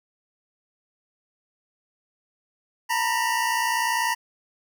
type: tone pair together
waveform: 25% pulse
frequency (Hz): 912 / 972.1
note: A#5 / B5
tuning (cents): -38 / -28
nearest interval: minor second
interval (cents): 110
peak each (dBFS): -21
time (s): 2.89-4.15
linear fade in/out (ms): 20
effects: none